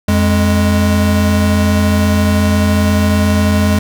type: tone pair together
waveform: square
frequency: 87.33 / 207.7 Hz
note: F2 / G#3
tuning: 0 / 0 cents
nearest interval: octave + minor third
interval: 1500 cents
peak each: -13 dBFS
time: 0.08-3.79 s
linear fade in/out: 5 ms
effects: none